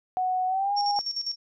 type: tone with pitch glide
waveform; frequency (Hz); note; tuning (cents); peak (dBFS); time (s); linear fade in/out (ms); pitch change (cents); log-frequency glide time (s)
sine; 740 to 816.4; F#5 to G#5; 0 to -30; -23; 0.17-0.99; 0; +170; 0.47-0.74
type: tone with tremolo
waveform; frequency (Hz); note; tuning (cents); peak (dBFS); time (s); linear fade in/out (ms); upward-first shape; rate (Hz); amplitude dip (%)
sine; 5500; F8; -27; -26; 0.76-1.36; 20; square; 9.9; 70
effects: none